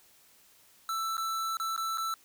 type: tone with dropouts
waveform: square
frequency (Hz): 1325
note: E6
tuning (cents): +9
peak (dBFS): -31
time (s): 0.89-2.14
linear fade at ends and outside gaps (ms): 1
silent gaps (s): 1.169-1.179 / 1.57-1.599 / 1.764-1.777 / 1.974-1.981
effects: white hiss -61 dBFS RMS until 2.24 s